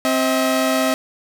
sawtooth tone pair together, 263.2 / 640 Hz, C4 / D#5, +10 / +49 cents, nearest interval octave + minor third, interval 1539 cents, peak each -15 dBFS, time 0.05-0.94 s, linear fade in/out 0 ms, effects 8-bit

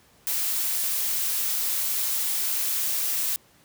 blue noise, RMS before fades -26 dBFS, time 0.27-3.36 s, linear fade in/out 0 ms, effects pink hiss -58 dBFS RMS until 3.64 s + high-pass 60 Hz 12 dB/octave

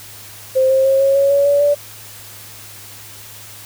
sine tone with pitch steps, 523.3 / 530.9 / 538.6 / 546.5 / 554.4 / 562.5 / 570.7 / 579 Hz, C5 / C5 / C#5 / C#5 / C#5 / C#5 / D5 / D5, 0 / +25 / -50 / -25 / 0 / +25 / -50 / -25 cents, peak -10 dBFS, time 0.55-1.75 s, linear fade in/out 20 ms, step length 150 ms, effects added 104 Hz sine -44 dBFS peak until 3.65 s + white hiss -37 dBFS RMS until 3.65 s

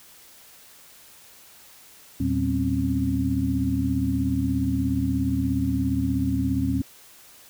sine tone cluster, 80.6 / 115.6 / 192.7 / 251.1 / 268 Hz, E2 / A#2 / G3 / B3 / C4, -38 / -14 / -29 / +29 / +42 cents, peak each -28 / -28 / -30 / -33 / -24 dBFS, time 2.2-6.82 s, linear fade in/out 5 ms, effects white hiss -50 dBFS RMS until 7.49 s

